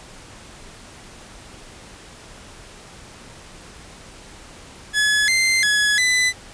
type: tone with pitch steps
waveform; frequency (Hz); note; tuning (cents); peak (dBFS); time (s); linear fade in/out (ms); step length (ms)
sawtooth; 1700 / 2083 / 1689 / 2003; G#6 / C7 / G#6 / B6; +40 / -8 / +29 / +24; -12; 4.93-6.33; 50; 350
effects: pink hiss -42 dBFS RMS until 6.53 s + resampled to 22050 Hz